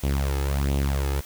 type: tone with flanger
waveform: sawtooth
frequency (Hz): 69.3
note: C#2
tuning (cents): 0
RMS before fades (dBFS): -24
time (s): 0.03-1.21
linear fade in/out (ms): 10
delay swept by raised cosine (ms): 0.29 to 2.39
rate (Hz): 1.4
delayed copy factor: +0.7
effects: white hiss -44 dBFS RMS until 1.25 s